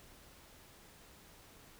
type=silence; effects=pink hiss -59 dBFS RMS until 1.79 s